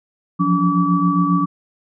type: tone cluster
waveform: sine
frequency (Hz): 172.4 / 179.8 / 285.3 / 1149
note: F3 / F#3 / C#4 / D6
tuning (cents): -22 / -49 / +50 / -38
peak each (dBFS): -19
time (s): 0.39-1.46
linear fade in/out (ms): 20
effects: none